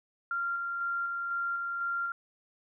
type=tone with tremolo; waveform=sine; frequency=1386 Hz; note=F6; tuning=14 cents flat; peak=-29 dBFS; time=0.31-2.12 s; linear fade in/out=2 ms; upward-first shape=square; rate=2 Hz; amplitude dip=25%; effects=none